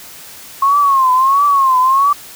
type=tone with vibrato; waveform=sine; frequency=1082 Hz; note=C#6; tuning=42 cents flat; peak=-8 dBFS; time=0.62-2.13 s; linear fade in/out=5 ms; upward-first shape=triangle; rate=1.5 Hz; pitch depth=130 cents each way; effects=white hiss -35 dBFS RMS until 2.35 s